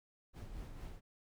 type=noise with tremolo; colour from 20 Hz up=brown; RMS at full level=-45 dBFS; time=0.33-1.01 s; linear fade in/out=50 ms; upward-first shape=sine; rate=4.4 Hz; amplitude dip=45%; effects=none